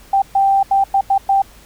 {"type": "tone bursts at uneven times", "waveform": "sine", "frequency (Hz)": 785, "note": "G5", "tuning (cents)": 2, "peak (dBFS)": -10, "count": 6, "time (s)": [[0.13, 0.22], [0.35, 0.63], [0.71, 0.84], [0.94, 1.01], [1.1, 1.18], [1.29, 1.42]], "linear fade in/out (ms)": 5, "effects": ["added 50 Hz sine -45 dBFS peak until 1.65 s", "pink hiss -45 dBFS RMS until 1.65 s"]}